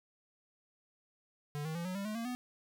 square tone with pitch steps, 146.83 / 158.28 / 170.62 / 183.93 / 198.27 / 213.7 / 230.4 / 248.4 Hz, D3 / D#3 / F3 / F#3 / G3 / G#3 / A#3 / B3, 0 / +30 / -40 / -10 / +20 / +50 / -20 / +10 cents, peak -37 dBFS, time 1.55-2.35 s, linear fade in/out 0 ms, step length 100 ms, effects none

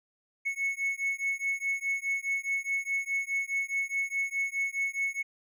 triangle beating tone pair, 2200 / 2204.8 Hz, C#7 / C#7, -14 / -10 cents, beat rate 4.8 Hz, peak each -30 dBFS, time 0.45-5.23 s, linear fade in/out 20 ms, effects none

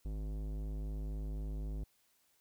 sine tone with tanh clipping, 51.91 Hz, G#1, in tune, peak -39 dBFS, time 0.05-1.84 s, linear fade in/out 5 ms, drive 17 dB, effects white hiss -73 dBFS RMS until 2.4 s

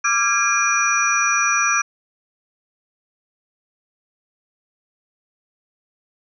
sine tone cluster, 1172 / 1371 / 1635 / 2411 / 5820 Hz, D6 / F6 / G#6 / D7 / F#8, -4 / -32 / -28 / +45 / -29 cents, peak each -22 dBFS, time 0.04-1.82 s, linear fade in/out 10 ms, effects none

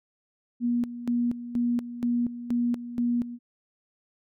sine tone with tremolo, 240 Hz, B3, 49 cents flat, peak -22 dBFS, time 0.6-3.39 s, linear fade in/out 50 ms, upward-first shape square, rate 2.1 Hz, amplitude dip 75%, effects none

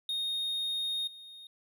triangle tone with level steps, 3707 Hz, A#7, 10 cents flat, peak -29 / -45 dBFS, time 0.09-1.47 s, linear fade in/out 2 ms, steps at 1.07 s, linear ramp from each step 5 ms, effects none

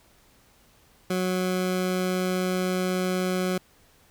20% pulse tone, 183.8 Hz, F#3, 11 cents flat, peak -19 dBFS, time 1.1-3.58 s, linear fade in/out 5 ms, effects pink hiss -59 dBFS RMS until 4.1 s

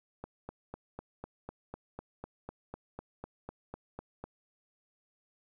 click train, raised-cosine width 1 ms, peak -27 dBFS, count 17, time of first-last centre 0.24-4.24 s, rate 4 Hz, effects 11-bit

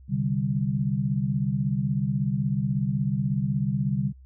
sine chord, C suspended second, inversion none, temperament just, 130.81 / 147.16 / 196.22 Hz, C3 / D3 / G3, 0 / +4 / +2 cents, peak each -27 dBFS, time 0.08-4.13 s, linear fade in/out 50 ms, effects added 65 Hz sine -46 dBFS peak until 4.25 s

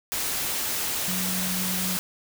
sine tone in noise, 184.1 Hz, F#3, 8 cents flat, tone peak -30 dBFS, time 1.08-1.97 s, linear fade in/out 0 ms, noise white, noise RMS -28 dBFS, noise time 0.12-1.99 s, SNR -5 dB, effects none

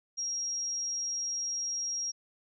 sine tone, 5620 Hz, F8, 10 cents sharp, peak -31 dBFS, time 0.17-2.12 s, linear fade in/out 20 ms, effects none

